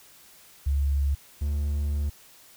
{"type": "tone pair in turn", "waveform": ["sine", "triangle"], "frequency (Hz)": [70.1, 72.81], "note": ["C#2", "D2"], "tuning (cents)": [20, -14], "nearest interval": "minor second", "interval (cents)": 66, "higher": "second", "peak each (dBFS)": [-21, -22], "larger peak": "first", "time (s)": [[0.66, 1.15], [1.41, 2.1]], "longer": "second", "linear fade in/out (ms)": 10, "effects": ["white hiss -53 dBFS RMS until 2.56 s"]}